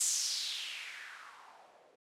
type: noise with low-pass filter sweep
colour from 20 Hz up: violet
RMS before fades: -39 dBFS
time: 0-1.96 s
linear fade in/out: 10 ms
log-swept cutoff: 7800 to 480 Hz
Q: 3.3
effects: low-pass 12000 Hz 12 dB/octave